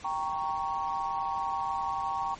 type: chord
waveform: sine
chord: G diminished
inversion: none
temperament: equal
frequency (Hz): 784 / 932.3 / 1108.7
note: G5 / Bb5 / Db6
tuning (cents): 0 / 0 / 0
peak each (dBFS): -33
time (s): 0.04-2.35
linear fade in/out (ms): 10
effects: pink hiss -49 dBFS RMS until 2.39 s + MP3 32 kbps